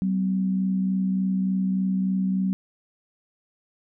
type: tone pair together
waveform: sine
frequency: 190.1 / 253.5 Hz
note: F#3 / B3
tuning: +47 / +45 cents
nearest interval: perfect fourth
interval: 498 cents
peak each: -21 / -32 dBFS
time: 0.02-2.53 s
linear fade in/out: 0 ms
effects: none